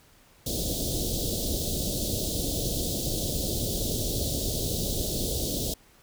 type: band-stop noise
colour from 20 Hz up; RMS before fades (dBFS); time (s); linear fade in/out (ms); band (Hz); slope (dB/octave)
pink; -29; 0.46-5.74; 5; 640 to 3400; 48
effects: pink hiss -58 dBFS RMS until 6.02 s